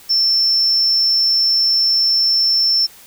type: tone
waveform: sine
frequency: 5370 Hz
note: E8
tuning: 31 cents sharp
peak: -11 dBFS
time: 0.09-2.87 s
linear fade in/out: 20 ms
effects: tanh soft clip ceiling -7 dBFS + white hiss -43 dBFS RMS until 3.06 s